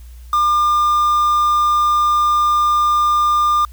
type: tone with quantisation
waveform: triangle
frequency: 1200 Hz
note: D6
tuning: 37 cents sharp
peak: -10 dBFS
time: 0.33-3.65 s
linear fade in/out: 2 ms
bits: 5
effects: added 60 Hz sine -34 dBFS peak until 3.72 s + white hiss -52 dBFS RMS until 3.72 s